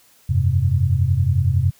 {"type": "chord", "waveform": "sine", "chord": "F suspended second", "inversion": "none", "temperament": "just", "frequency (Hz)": [87.31, 98.22, 130.96], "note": ["F2", "G2", "C3"], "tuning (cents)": [0, 4, 2], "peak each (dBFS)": -19, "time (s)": [0.29, 1.71], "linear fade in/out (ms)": 10, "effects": ["white hiss -54 dBFS RMS until 1.79 s"]}